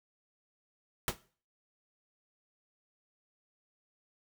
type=noise with exponential decay; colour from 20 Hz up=pink; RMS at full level=-26 dBFS; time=1.08-1.17 s; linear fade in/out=0 ms; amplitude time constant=18 ms; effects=noise-tail reverb RT60 0.4 s tail -17 dB re dry